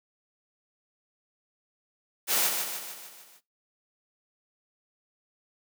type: noise with echo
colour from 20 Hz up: white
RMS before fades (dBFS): -25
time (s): 2.27-2.51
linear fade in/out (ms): 50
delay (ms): 150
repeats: 6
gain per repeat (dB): -5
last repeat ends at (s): 3.41
effects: noise-tail reverb RT60 0.2 s tail -19 dB re dry + high-pass 200 Hz 12 dB/octave